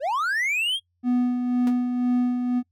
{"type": "linear sweep", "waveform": "triangle", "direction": "up", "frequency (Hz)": [493.9, 3322], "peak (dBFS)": -20, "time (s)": [0, 0.8], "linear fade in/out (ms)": 50}
{"type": "tone with tremolo", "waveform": "triangle", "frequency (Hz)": 246.9, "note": "B3", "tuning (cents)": 0, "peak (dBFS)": -16, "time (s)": [1.03, 2.63], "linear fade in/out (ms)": 50, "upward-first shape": "sine", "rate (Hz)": 2, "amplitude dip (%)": 45}
{"type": "tone with exponential decay", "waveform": "sawtooth", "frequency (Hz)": 240, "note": "B3", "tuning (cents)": -49, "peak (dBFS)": -26, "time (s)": [1.67, 1.77], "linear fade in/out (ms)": 2, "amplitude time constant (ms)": 21}
{"effects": ["noise-tail reverb RT60 0.1 s tail -24 dB re dry", "added 88 Hz sine -70 dBFS peak until 2.71 s"]}